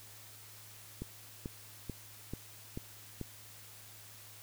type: click train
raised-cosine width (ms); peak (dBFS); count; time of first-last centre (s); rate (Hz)
3; -26; 6; 1.02-3.213; 2.28
effects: added 105 Hz sine -59 dBFS peak until 4.42 s + white hiss -54 dBFS RMS until 4.42 s